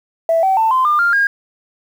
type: tone with pitch steps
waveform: sine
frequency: 659.3 / 766.1 / 890.3 / 1034.6 / 1202.2 / 1397 / 1623.4 Hz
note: E5 / G5 / A5 / C6 / D6 / F6 / G#6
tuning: 0 / -40 / +20 / -20 / +40 / 0 / -40 cents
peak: -10 dBFS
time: 0.29-1.27 s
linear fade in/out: 2 ms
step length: 140 ms
effects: tanh soft clip ceiling -6 dBFS + 7-bit